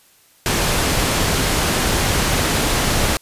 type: low-pass noise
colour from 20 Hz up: pink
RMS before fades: -18 dBFS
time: 0.46-3.17 s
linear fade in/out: 0 ms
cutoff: 12000 Hz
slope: 12 dB/octave
effects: white hiss -53 dBFS RMS until 3.21 s + resampled to 32000 Hz